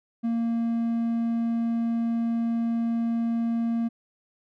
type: tone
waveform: triangle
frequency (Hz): 231.2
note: A#3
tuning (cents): -14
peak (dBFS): -21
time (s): 0.23-3.89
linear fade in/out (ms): 20
effects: none